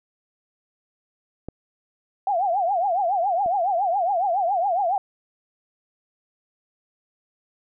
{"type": "clicks", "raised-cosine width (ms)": 2, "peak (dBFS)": [-19, -26], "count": 2, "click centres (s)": [1.486, 3.461]}
{"type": "tone with vibrato", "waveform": "sine", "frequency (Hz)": 741, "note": "F#5", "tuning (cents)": 2, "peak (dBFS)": -19, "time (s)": [2.27, 4.98], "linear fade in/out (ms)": 2, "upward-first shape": "triangle", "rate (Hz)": 7.2, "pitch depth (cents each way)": 220}
{"effects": []}